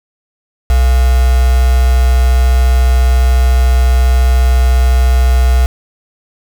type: tone with quantisation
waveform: sine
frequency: 62.9 Hz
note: B1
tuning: 32 cents sharp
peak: -6 dBFS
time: 0.7-5.66 s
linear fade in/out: 0 ms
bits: 3
effects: none